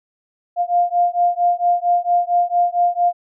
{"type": "beating tone pair", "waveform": "sine", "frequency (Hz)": [700, 704.4], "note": ["F5", "F5"], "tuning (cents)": [4, 15], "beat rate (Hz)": 4.4, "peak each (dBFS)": -17, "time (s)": [0.56, 3.13], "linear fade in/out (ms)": 50, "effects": []}